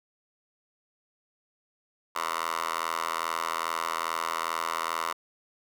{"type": "tone with high-pass filter", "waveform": "10% pulse", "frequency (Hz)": 82.41, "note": "E2", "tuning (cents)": 0, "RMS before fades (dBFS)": -31, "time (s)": [2.15, 5.13], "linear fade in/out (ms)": 10, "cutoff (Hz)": 990, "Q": 3.3, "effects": []}